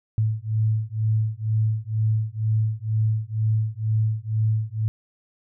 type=beating tone pair; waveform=sine; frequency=108.4 / 110.5 Hz; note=A2 / A2; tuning=-25 / +8 cents; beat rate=2.1 Hz; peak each=-23 dBFS; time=0.18-4.88 s; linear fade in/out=0 ms; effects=none

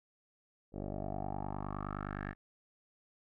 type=tone with low-pass filter sweep; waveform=10% pulse; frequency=49.72 Hz; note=G1; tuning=25 cents sharp; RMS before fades=-40 dBFS; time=0.72-2.35 s; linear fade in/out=50 ms; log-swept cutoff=500 to 1800 Hz; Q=5; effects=none

